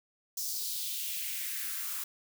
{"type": "noise with high-pass filter sweep", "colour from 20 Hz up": "blue", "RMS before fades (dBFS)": -36, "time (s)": [0.37, 2.04], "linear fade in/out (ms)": 5, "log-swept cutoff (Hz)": [5600, 1100], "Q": 2.6, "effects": []}